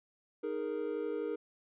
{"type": "chord", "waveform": "triangle", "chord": "D# suspended fourth", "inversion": "none", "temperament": "just", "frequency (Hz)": [311.1, 414.8, 466.7], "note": ["D#4", "G#4", "A#4"], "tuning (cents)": [0, -2, 2], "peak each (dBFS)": [-38, -36, -35], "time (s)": [0.43, 1.36], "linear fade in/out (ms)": 10, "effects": ["resampled to 8000 Hz"]}